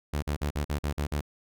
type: tone bursts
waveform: sawtooth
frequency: 73.42 Hz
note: D2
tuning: in tune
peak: -23 dBFS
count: 8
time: 0.13-1.211 s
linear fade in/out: 10 ms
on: 94 ms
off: 47 ms
effects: none